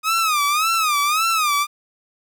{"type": "tone with vibrato", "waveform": "sawtooth", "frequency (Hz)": 1244.5, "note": "D#6", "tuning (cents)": 0, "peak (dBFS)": -13, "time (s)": [0.03, 1.67], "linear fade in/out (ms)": 50, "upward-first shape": "sine", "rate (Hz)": 1.8, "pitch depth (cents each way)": 140, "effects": ["9-bit"]}